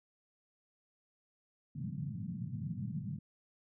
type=band-pass noise; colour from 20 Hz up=pink; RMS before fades=-40 dBFS; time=1.75-3.19 s; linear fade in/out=5 ms; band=110 to 210 Hz; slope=48 dB/octave; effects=none